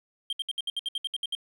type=tone bursts; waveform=triangle; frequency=3182 Hz; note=G7; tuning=25 cents sharp; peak=-26 dBFS; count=12; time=0.3-1.351 s; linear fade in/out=2 ms; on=28 ms; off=65 ms; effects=none